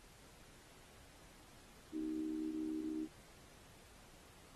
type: tone with amplitude modulation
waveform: sine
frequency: 313.2 Hz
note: D#4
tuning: 11 cents sharp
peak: -35 dBFS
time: 1.92-3.08 s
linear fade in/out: 50 ms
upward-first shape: sine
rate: 70.4 Hz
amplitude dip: 65%
effects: pink hiss -62 dBFS RMS until 4.55 s + AAC 32 kbps